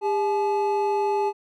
triangle tone pair together, 402.6 / 856.5 Hz, G4 / A5, +46 / -47 cents, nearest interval octave + minor second, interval 1307 cents, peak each -21 / -22 dBFS, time 0.01-1.33 s, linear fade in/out 50 ms, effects none

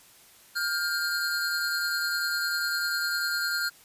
square tone cluster, 1412 / 1575 / 4246 Hz, F6 / G6 / C8, +19 / +8 / +25 cents, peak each -30 / -32 / -33 dBFS, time 0.55-3.7 s, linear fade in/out 20 ms, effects white hiss -55 dBFS RMS until 3.84 s + resampled to 32000 Hz

